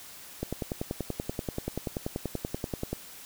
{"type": "click train", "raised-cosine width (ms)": 2, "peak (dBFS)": -17, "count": 27, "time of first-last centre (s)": [0.43, 2.93], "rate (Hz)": 10.4, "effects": ["white hiss -47 dBFS RMS until 3.25 s"]}